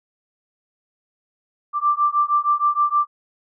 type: beating tone pair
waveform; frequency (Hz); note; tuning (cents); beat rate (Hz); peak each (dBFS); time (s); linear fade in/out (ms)
sine; 1174.7 / 1181.1; D6 / D6; 0 / +9; 6.4; -19; 1.73-3.07; 50
effects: none